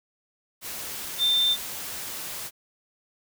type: tone in noise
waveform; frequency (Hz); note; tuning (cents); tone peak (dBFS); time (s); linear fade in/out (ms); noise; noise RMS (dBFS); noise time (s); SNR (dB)
sine; 3581; A7; +30; -19; 1.18-1.57; 50; white; -35; 0.61-2.51; +13
effects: none